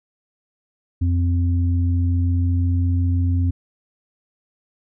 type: tone pair together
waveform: sine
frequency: 87.3 / 261.6 Hz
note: F2 / C4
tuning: 0 / 0 cents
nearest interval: octave + perfect fifth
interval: 1900 cents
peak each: -16 / -26 dBFS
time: 1.01-3.51 s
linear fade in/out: 10 ms
effects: none